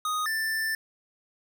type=tone pair in turn; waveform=square; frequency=1244.5 / 1772.6 Hz; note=D#6 / A6; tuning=0 / +12 cents; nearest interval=tritone; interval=612 cents; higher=second; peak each=-27 dBFS; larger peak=neither; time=0.05-0.26 / 0.26-0.75 s; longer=second; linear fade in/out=2 ms; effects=none